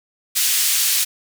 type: band-pass noise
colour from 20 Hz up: white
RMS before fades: -18 dBFS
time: 0.35-1.05 s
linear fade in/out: 20 ms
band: 2500 to 14000 Hz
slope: 12 dB/octave
effects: none